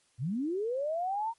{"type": "linear sweep", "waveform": "sine", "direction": "up", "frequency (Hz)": [104.5, 938], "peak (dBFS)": -29, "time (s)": [0.18, 1.34], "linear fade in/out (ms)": 50, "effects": ["white hiss -69 dBFS RMS until 1.38 s", "MP3 48 kbps"]}